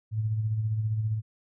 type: tone with tremolo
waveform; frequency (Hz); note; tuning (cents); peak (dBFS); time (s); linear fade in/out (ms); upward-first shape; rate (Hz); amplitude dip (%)
sine; 109; A2; -16; -23; 0.11-1.22; 50; sine; 15; 45
effects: none